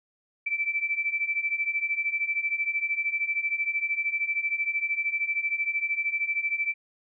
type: beating tone pair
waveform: sine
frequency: 2318 / 2331 Hz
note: D7 / D7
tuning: -23 / -14 cents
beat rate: 13 Hz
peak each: -30 / -27 dBFS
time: 0.46-6.74 s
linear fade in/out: 10 ms
effects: none